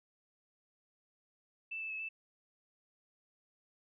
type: tone with pitch steps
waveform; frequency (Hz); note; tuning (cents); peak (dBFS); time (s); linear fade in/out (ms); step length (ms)
sine; 2649 / 2633 / 2591 / 2640; E7 / E7 / E7 / E7; +8 / -3 / -30 / +2; -38; 1.71-2.09; 10; 95
effects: none